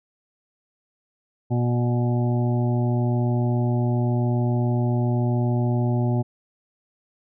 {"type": "harmonic tone with a mistuned harmonic", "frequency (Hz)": 120.9, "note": "B2", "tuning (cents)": -36, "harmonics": [1, 2, 3, 5, 6, 7], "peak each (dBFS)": [-20, -26, -30, -34, -36, -37], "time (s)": [1.5, 6.23], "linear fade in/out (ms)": 20, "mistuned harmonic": 6, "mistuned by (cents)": 32, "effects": []}